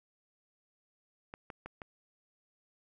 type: clicks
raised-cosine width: 0.5 ms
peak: -28 dBFS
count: 4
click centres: 1.339 / 1.502 / 1.66 / 1.818 s
effects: none